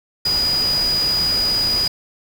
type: tone in noise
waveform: sine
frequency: 4918 Hz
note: D#8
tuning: 21 cents flat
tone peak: -16 dBFS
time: 0.25-1.88 s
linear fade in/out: 5 ms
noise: pink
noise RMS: -28 dBFS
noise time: 0.25-1.88 s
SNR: +9 dB
effects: none